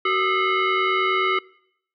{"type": "tone with frequency modulation", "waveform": "sine", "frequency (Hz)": 466.2, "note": "A#4", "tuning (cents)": 0, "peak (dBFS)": -18, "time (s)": [0.05, 1.39], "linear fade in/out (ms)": 5, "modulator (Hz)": 843, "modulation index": 2.6, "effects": ["noise-tail reverb RT60 0.7 s tail -22 dB re dry"]}